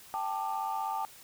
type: chord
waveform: sine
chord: G suspended second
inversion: none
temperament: equal with one note detuned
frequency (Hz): 784 / 880 / 1189.7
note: G5 / A5 / D6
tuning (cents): 0 / 0 / +22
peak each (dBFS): -34 / -33 / -37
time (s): 0.14-1.05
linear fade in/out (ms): 0
effects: tanh soft clip ceiling -24 dBFS + white hiss -53 dBFS RMS until 1.23 s